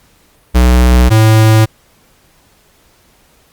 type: tone pair in turn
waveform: square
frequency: 61.7 / 109.94 Hz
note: B1 / A2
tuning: -1 / -1 cents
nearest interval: minor seventh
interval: 1000 cents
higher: second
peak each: -5 dBFS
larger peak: neither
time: 0.54-1.1 / 1.1-1.66 s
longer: neither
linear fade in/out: 20 ms
effects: pink hiss -50 dBFS RMS until 3.52 s + Opus 48 kbps